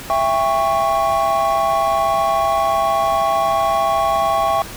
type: chord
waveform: triangle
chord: C# diminished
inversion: first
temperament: just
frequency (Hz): 665.2 / 798.3 / 1108.7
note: E5 / G5 / C#6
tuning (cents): +16 / +31 / 0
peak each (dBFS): -17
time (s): 0.1-4.62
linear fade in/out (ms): 0
effects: pink hiss -33 dBFS RMS until 4.76 s